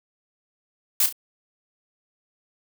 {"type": "noise with echo", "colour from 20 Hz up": "blue", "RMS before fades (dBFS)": -19, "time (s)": [1, 1.06], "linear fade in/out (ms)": 2, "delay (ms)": 33, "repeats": 2, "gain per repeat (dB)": -9, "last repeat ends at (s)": 1.126, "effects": []}